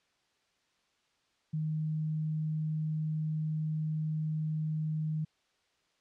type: tone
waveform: sine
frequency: 155.56 Hz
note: D#3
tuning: in tune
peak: -30 dBFS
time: 1.53-5.25 s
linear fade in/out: 10 ms
effects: white hiss -73 dBFS RMS until 6 s + low-pass 5000 Hz 12 dB/octave